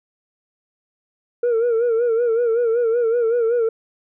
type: tone with vibrato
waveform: sine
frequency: 466.2 Hz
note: A#4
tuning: in tune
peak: -13 dBFS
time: 1.43-3.69 s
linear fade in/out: 5 ms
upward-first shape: sine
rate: 5.3 Hz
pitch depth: 79 cents each way
effects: tanh soft clip ceiling -14 dBFS